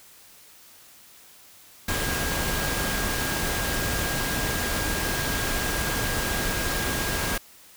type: tone in noise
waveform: sine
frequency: 1623 Hz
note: G#6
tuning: 40 cents flat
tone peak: -33 dBFS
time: 1.88-7.38 s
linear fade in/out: 5 ms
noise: pink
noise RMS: -27 dBFS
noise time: 1.88-7.38 s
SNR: -9 dB
effects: white hiss -51 dBFS RMS until 7.76 s